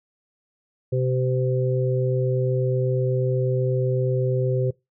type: harmonic tone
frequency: 128.2 Hz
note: C3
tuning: 35 cents flat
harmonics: 1 / 3 / 4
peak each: -21 / -26 / -27 dBFS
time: 0.92-4.71 s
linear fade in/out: 10 ms
effects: noise-tail reverb RT60 0.2 s tail -22 dB re dry